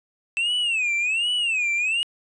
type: tone with vibrato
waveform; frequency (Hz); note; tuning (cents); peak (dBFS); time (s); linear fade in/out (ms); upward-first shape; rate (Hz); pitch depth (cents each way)
triangle; 2637; E7; 0; -19; 0.37-2.03; 0; sine; 1.3; 200
effects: resampled to 24000 Hz